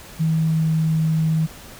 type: tone with pitch glide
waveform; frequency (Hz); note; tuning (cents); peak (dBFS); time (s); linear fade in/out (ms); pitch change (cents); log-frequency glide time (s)
sine; 160.3 to 159.1; E3 to D#3; -48 to +39; -16; 0.19-1.47; 20; -13; 0.35-0.76
effects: pink hiss -41 dBFS RMS until 1.79 s